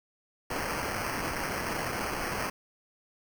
white noise with sample-and-hold, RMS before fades -33 dBFS, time 0.5-2.5 s, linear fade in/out 5 ms, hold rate 3675 Hz, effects none

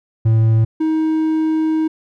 triangle tone pair in turn, 111.7 / 315.9 Hz, A2 / D#4, +27 / +26 cents, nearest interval octave + tritone, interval 1799 cents, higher second, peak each -8 / -12 dBFS, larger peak first, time 0.25-0.65 / 0.8-1.88 s, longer second, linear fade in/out 10 ms, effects none

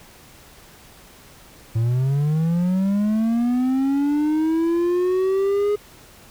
triangle linear sweep, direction up, 110 to 417.1 Hz, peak -15 dBFS, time 1.75-5.76 s, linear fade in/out 10 ms, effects pink hiss -47 dBFS RMS until 6.3 s

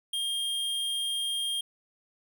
square tone, 3217 Hz, G7, 44 cents sharp, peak -29 dBFS, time 0.13-1.61 s, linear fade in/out 5 ms, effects none

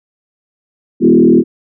sine tone with frequency modulation, 292.8 Hz, D4, 5 cents flat, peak -4 dBFS, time 1-1.44 s, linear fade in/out 50 ms, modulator 39.8 Hz, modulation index 2.3, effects none

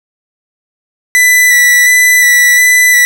45% pulse tone with vibrato, 1975.5 Hz, B6, in tune, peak -4 dBFS, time 1.15-3.05 s, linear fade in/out 0 ms, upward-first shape square, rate 1.4 Hz, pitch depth 15 cents each way, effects none

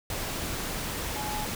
sine tone in noise, 844 Hz, G#5, 28 cents sharp, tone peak -34 dBFS, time 1.16-1.45 s, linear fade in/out 2 ms, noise pink, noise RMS -33 dBFS, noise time 0.1-1.55 s, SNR -4 dB, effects none

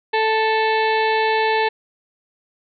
harmonic tone, 440 Hz, A4, in tune, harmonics 1 / 2 / 4 / 5 / 6 / 7 / 8 / 9 / 10, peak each -20 / -19 / -24 / -29 / -28 / -37 / -34 / -33 / -38 dBFS, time 0.13-1.69 s, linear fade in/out 10 ms
clicks, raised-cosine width 0.5 ms, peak -29 dBFS, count 10, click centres 0.845 / 0.909 / 0.971 / 1.01 / 1.12 / 1.163 / 1.292 / 1.391 / 1.564 / 1.667 s
effects none

